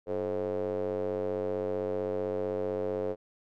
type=tone with band-pass filter; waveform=square; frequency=47.79 Hz; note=G1; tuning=43 cents flat; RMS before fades=-32 dBFS; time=0.06-3.16 s; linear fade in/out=50 ms; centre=480 Hz; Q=6.2; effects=none